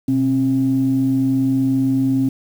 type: tone pair together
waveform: sine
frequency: 125.8 / 266.9 Hz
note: B2 / C4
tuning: +32 / +35 cents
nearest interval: octave + minor second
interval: 1303 cents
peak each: -21 / -14 dBFS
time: 0.08-2.29 s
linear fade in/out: 5 ms
effects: tanh soft clip ceiling -8 dBFS + 7-bit